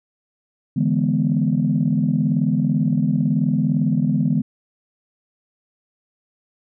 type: chord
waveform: sine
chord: E dominant seventh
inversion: third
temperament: equal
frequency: 146.83 / 164.81 / 207.7 / 246.9 Hz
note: D3 / E3 / G#3 / B3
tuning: 0 / 0 / 0 / 0 cents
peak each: -21 dBFS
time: 0.76-4.42 s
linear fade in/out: 10 ms
effects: tanh soft clip ceiling -7 dBFS